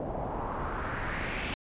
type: noise with low-pass filter sweep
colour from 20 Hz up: pink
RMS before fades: -34 dBFS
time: 0-1.54 s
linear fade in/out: 2 ms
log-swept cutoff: 630 to 2800 Hz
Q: 2.5
effects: resampled to 8000 Hz